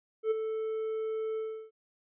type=tone with ADSR envelope; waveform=triangle; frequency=440 Hz; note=A4; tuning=in tune; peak=-21 dBFS; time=0.23-1.71 s; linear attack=80 ms; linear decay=17 ms; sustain=-8 dB; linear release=340 ms; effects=resampled to 8000 Hz